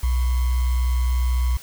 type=tone with sample-and-hold; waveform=sine; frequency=62 Hz; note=B1; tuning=7 cents sharp; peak=-17 dBFS; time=0.03-1.57 s; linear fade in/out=5 ms; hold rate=1050 Hz; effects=white hiss -43 dBFS RMS until 1.62 s